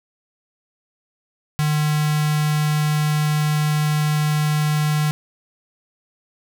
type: tone with notch filter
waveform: square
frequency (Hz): 151.1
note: D3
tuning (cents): +50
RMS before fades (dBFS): -19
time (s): 1.59-5.11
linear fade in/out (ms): 0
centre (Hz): 400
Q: 0.65
effects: none